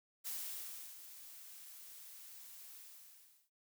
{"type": "noise with ADSR envelope", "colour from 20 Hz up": "blue", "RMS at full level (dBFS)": -42, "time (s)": [0.24, 3.5], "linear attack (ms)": 29, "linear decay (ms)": 680, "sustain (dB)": -12, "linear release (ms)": 770, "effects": ["noise-tail reverb RT60 0.1 s tail -23 dB re dry"]}